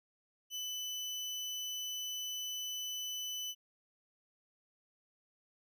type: tone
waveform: 30% pulse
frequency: 3000 Hz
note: F#7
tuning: 23 cents sharp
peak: -35 dBFS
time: 0.5-3.55 s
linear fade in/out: 50 ms
effects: none